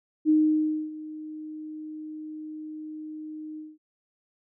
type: tone with ADSR envelope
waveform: sine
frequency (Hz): 309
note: D#4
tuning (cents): -12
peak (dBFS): -16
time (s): 0.25-3.78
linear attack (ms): 44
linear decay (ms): 610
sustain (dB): -19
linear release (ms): 200
effects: none